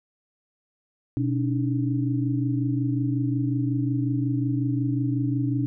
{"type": "tone cluster", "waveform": "sine", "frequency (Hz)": [124, 282.7, 308.2], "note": ["B2", "C#4", "D#4"], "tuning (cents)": [7, 34, -16], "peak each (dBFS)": [-24, -26, -31], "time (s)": [1.17, 5.66], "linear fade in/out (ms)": 0, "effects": []}